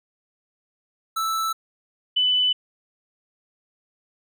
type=tone pair in turn; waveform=square / sine; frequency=1318.5 / 2996 Hz; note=E6 / F#7; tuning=0 / +21 cents; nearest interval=octave + major second; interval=1421 cents; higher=second; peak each=-23 / -17 dBFS; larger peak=second; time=1.16-1.53 / 2.16-2.53 s; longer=neither; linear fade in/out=10 ms; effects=none